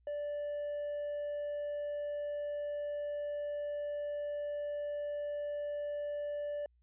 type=tone with hard clipping; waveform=sine; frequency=585 Hz; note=D5; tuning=7 cents flat; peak=-36 dBFS; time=0.07-6.66 s; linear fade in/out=2 ms; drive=2 dB; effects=added 60 Hz sine -66 dBFS peak until 6.82 s + resampled to 8000 Hz